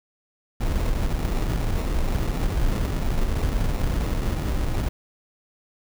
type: noise with sample-and-hold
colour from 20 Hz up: brown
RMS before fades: -23 dBFS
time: 0.6-4.89 s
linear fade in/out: 10 ms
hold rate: 1575 Hz
effects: none